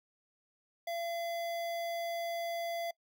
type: tone with notch filter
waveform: square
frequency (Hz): 680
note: F5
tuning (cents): -46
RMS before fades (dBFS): -37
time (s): 0.87-2.91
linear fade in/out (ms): 5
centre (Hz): 8300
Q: 1.6
effects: noise-tail reverb RT60 0.1 s tail -24 dB re dry